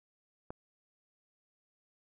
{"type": "click", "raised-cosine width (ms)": 1, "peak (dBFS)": -27, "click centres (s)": 0.505, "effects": []}